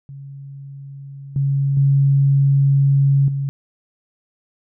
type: tone with level steps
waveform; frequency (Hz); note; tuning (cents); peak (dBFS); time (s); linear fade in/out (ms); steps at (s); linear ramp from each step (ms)
sine; 138.59; C#3; 0; -32 / -15 / -11 / -19; 0.09-3.49; 0; 1.36 / 1.77 / 3.28; 2
effects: none